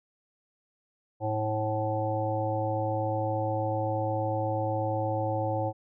harmonic tone, 108.3 Hz, A2, 27 cents flat, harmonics 1 / 3 / 5 / 7 / 8, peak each -31 / -35 / -31 / -33 / -36 dBFS, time 1.2-5.73 s, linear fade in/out 50 ms, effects none

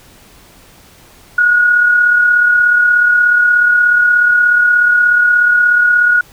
sine tone with amplitude modulation, 1450 Hz, F#6, 35 cents flat, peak -5 dBFS, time 1.38-6.21 s, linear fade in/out 5 ms, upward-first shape sine, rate 36.7 Hz, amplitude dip 40%, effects pink hiss -43 dBFS RMS until 6.32 s

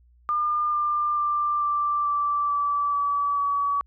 sine tone with pitch steps, 1204 / 1194.3 / 1184.7 / 1175.1 / 1165.7 / 1156.3 / 1147 / 1137.7 Hz, D6 / D6 / D6 / D6 / D6 / D6 / D6 / C#6, +43 / +29 / +15 / +1 / -13 / -27 / -41 / +45 cents, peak -21 dBFS, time 0.29-3.81 s, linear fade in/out 0 ms, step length 440 ms, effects added 60 Hz sine -54 dBFS peak until 3.86 s

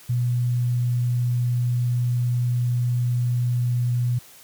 sine tone, 122.1 Hz, B2, 19 cents flat, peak -19 dBFS, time 0.09-4.19 s, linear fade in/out 10 ms, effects white hiss -48 dBFS RMS until 4.43 s

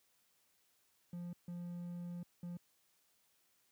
triangle tone bursts at uneven times, 174.61 Hz, F3, in tune, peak -40 dBFS, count 3, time 1.13-1.33 / 1.48-2.23 / 2.43-2.57 s, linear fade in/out 2 ms, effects white hiss -75 dBFS RMS until 3.71 s + high-pass 60 Hz 12 dB/octave

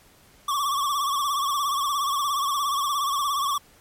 square tone with vibrato, 1130 Hz, C#6, 33 cents sharp, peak -23 dBFS, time 0.48-3.58 s, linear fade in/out 5 ms, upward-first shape triangle, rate 17 Hz, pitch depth 100 cents each way, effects pink hiss -55 dBFS RMS until 3.8 s + MP3 64 kbps

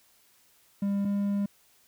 triangle tone pair in turn, 200 / 201.4 Hz, G3 / G3, +35 / +47 cents, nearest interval unison, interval 12 cents, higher second, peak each -23 dBFS, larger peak neither, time 0.82-1.05 / 1.05-1.46 s, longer second, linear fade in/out 5 ms, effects white hiss -63 dBFS RMS until 1.87 s

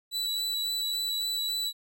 40% pulse tone with vibrato, 3951 Hz, B7, in tune, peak -27 dBFS, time 0.11-1.73 s, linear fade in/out 50 ms, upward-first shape sine, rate 3.6 Hz, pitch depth 11 cents each way, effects none

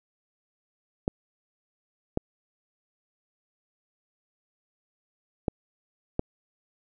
clicks, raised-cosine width 2 ms, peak -11 dBFS, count 4, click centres 1.079 / 2.174 / 5.482 / 6.194 s, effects none

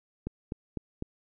click train, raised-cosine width 3 ms, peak -20 dBFS, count 4, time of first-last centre 0.27-1.024 s, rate 3.98 Hz, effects none

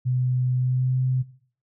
sine tone with pitch glide, 126.5 to 128.79 Hz, B2 to C3, +42 to -27 cents, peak -20 dBFS, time 0.05-1.23 s, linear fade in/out 20 ms, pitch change +31 cents, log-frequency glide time 0.56-0.93 s, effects noise-tail reverb RT60 0.5 s tail -17 dB re dry

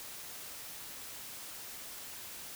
silence, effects white hiss -46 dBFS RMS until 2.55 s

